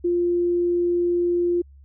sine tone, 349.2 Hz, F4, in tune, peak -18 dBFS, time 0.04-1.62 s, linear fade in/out 10 ms, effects added 69 Hz sine -45 dBFS peak until 1.84 s

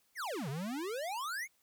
square exponential two-way sweep, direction down then up, 2281 to 129.4 to 2281 Hz, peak -37 dBFS, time 0.15-1.48 s, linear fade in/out 50 ms, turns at 0.49 s, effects white hiss -73 dBFS RMS until 1.62 s

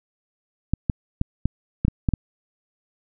clicks, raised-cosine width 5 ms, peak -7 dBFS, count 8, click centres 0.736 / 0.898 / 1.214 / 1.456 / 1.85 / 1.882 / 2.088 / 2.137 s, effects none

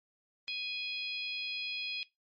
harmonic tone, 830.6 Hz, G#5, in tune, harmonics 3 / 4 / 5 / 6, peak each -38 / -40 / -42 / -44 dBFS, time 0.48-2.03 s, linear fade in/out 0 ms, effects noise-tail reverb RT60 0.2 s tail -20 dB re dry + MP3 32 kbps

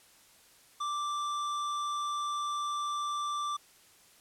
triangle tone with hard clipping, 1174.7 Hz, D6, in tune, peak -33 dBFS, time 0.8-3.57 s, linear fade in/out 10 ms, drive 15 dB, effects white hiss -60 dBFS RMS until 4.2 s + low-pass 12000 Hz 12 dB/octave

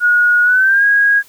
sine tone with pitch glide, 1447 to 1643.1 Hz, F#6 to G#6, -39 to -19 cents, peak -8 dBFS, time 0-1.23 s, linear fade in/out 50 ms, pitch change +220 cents, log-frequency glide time 0.43-0.85 s, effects white hiss -46 dBFS RMS until 1.28 s

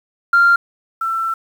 sine tone pair in turn, 1390 / 1339.3 Hz, F6 / E6, -9 / +27 cents, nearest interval minor second, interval 64 cents, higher first, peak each -7 / -17 dBFS, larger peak first, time 0.33-0.56 / 1.01-1.34 s, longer second, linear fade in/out 5 ms, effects tanh soft clip ceiling -5 dBFS + 7-bit

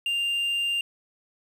triangle tone, 2794 Hz, F7, in tune, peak -22 dBFS, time 0.06-0.81 s, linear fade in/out 2 ms, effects 9-bit

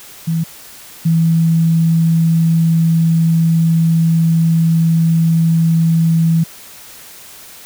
sine tone pair in turn, 164.2 / 164.2 Hz, E3 / E3, -6 / -6 cents, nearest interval unison, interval 0 cents, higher neither, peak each -13 / -9 dBFS, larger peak second, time 0.27-0.44 / 1.05-6.44 s, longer second, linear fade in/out 10 ms, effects white hiss -37 dBFS RMS until 7.65 s

